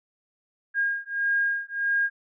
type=beating tone pair; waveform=sine; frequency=1622 / 1623.6 Hz; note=G#6 / G#6; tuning=-41 / -40 cents; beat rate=1.6 Hz; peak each=-26 dBFS; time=0.74-2.1 s; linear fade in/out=50 ms; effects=none